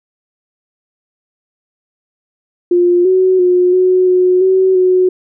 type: tone with pitch steps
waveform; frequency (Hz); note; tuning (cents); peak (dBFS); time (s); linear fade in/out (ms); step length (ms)
sine; 352.3 / 373.1 / 360.2 / 368.5 / 365.2 / 377.1 / 368.1; F4 / F#4 / F#4 / F#4 / F#4 / F#4 / F#4; +15 / +14 / -46 / -7 / -23 / +33 / -9; -7; 2.71-5.09; 5; 340
effects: none